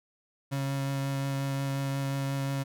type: tone with vibrato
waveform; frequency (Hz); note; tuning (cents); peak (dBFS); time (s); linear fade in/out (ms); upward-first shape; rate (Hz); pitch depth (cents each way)
35% pulse; 137.4; C#3; -15; -27; 0.51-2.64; 20; triangle; 5.6; 12
effects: none